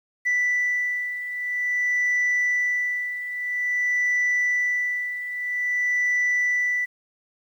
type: beating tone pair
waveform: sine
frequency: 1975.5 / 1976 Hz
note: B6 / B6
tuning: 0 / 0 cents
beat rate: 0.5 Hz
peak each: -26 / -21 dBFS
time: 0.25-6.86 s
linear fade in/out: 20 ms
effects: tanh soft clip ceiling -17 dBFS + 9-bit